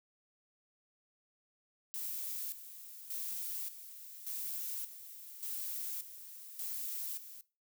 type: noise with tremolo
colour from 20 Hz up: violet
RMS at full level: -40 dBFS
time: 1.94-7.41 s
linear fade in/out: 0 ms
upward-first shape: square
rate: 0.86 Hz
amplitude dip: 70%
effects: noise-tail reverb RT60 0.3 s tail -19 dB re dry